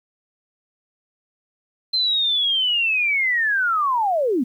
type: linear sweep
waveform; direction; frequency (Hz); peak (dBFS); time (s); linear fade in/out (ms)
sine; down; 4133 to 221.8; -17; 1.93-4.44; 10
effects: 9-bit